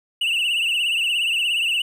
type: tone with vibrato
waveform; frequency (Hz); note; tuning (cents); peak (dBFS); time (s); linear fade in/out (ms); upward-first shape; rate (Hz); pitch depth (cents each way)
triangle; 2794; F7; 0; -17; 0.21-1.82; 5; triangle; 17; 120
effects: none